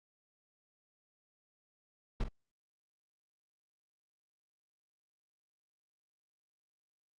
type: noise with echo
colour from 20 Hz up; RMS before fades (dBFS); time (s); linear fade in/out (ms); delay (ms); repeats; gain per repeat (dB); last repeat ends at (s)
brown; -31; 2.2-2.24; 5; 45; 1; -9; 2.285
effects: low-pass 5000 Hz 12 dB/octave + Opus 48 kbps